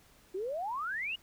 sine exponential sweep, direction up, 356.6 to 2960 Hz, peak -33 dBFS, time 0.34-1.16 s, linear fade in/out 10 ms, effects pink hiss -62 dBFS RMS until 1.22 s

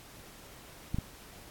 clicks, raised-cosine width 5 ms, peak -19 dBFS, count 2, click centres 0.945 / 0.986 s, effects pink hiss -52 dBFS RMS until 1.5 s + AAC 64 kbps

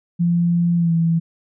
sine tone with pitch glide, 172 to 165.76 Hz, F3 to E3, -26 to +10 cents, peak -14 dBFS, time 0.19-1.2 s, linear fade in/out 20 ms, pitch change -64 cents, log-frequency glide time 0.76-0.93 s, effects none

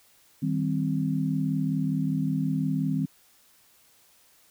sine chord, C minor, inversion first, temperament just, 156.98 / 196.22 / 261.6 Hz, Eb3 / G3 / C4, +16 / +2 / 0 cents, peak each -27 / -30 / -28 dBFS, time 0.42-3.06 s, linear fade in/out 10 ms, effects white hiss -60 dBFS RMS until 4.5 s

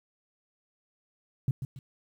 sine tone with echo, 130.81 Hz, C3, in tune, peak -22 dBFS, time 1.48-1.51 s, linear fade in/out 2 ms, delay 140 ms, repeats 2, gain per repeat -9 dB, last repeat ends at 1.79 s, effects 10-bit

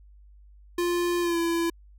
square tone with pitch glide, 349.2 to 336.5 Hz, F4 to E4, 0 to +36 cents, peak -24 dBFS, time 0.78-1.7 s, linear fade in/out 5 ms, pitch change -64 cents, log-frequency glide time 1.21-1.38 s, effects added 50 Hz sine -49 dBFS peak until 1.98 s

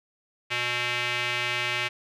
square tone with band-pass filter, 121.7 Hz, B2, 25 cents flat, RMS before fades -28 dBFS, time 0.5-1.89 s, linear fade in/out 20 ms, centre 2500 Hz, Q 2.6, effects none

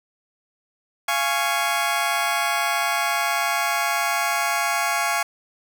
20% pulse chord, Db major, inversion first, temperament just, 693 / 831.5 / 1108.7 Hz, F5 / Ab5 / Db6, -14 / +2 / 0 cents, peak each -20 dBFS, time 1.08-5.23 s, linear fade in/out 5 ms, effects none

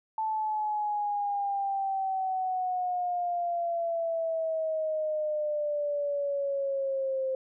sine exponential sweep, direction down, 880 to 524 Hz, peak -27 dBFS, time 0.18-7.35 s, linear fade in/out 2 ms, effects none

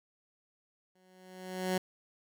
15% pulse tone with exponential growth, 185 Hz, F#3, in tune, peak -21 dBFS, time 0.95-1.78 s, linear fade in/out 5 ms, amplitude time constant 180 ms, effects none

